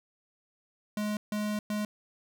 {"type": "tone bursts at uneven times", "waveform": "square", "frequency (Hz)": 210.1, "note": "G#3", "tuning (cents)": 20, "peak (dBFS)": -30, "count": 3, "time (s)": [[0.97, 1.17], [1.32, 1.59], [1.7, 1.85]], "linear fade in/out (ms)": 2, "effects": []}